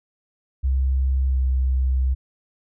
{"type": "tone with pitch glide", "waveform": "sine", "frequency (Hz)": [66, 64.83], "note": ["C2", "C2"], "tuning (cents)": [16, -15], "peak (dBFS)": -17, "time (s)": [0.63, 2.15], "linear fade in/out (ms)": 20, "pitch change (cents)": -31, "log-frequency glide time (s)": [1.28, 1.39], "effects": []}